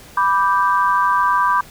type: chord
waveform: sine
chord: G major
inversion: first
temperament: equal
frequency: 987.8 / 1174.7 / 1568 Hz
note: B5 / D6 / G6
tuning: 0 / 0 / 0 cents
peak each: -16 / -17 / -21 dBFS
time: 0.17-1.61 s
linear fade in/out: 5 ms
effects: pink hiss -42 dBFS RMS until 1.7 s